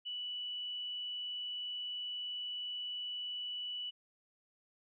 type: tone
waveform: sine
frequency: 2959 Hz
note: F#7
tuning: 1 cent flat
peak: -38 dBFS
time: 0.05-3.91 s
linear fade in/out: 20 ms
effects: none